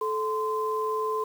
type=tone pair together; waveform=sine; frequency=434.7 / 1034 Hz; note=A4 / C6; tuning=-21 / -21 cents; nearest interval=octave + minor third; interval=1500 cents; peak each=-28 / -28 dBFS; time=0.01-1.24 s; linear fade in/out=5 ms; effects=8-bit